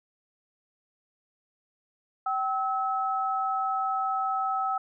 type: tone pair together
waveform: sine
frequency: 770 / 1295 Hz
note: G5 / E6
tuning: -31 / -31 cents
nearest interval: major sixth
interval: 900 cents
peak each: -28 dBFS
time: 2.26-4.78 s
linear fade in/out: 5 ms
effects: none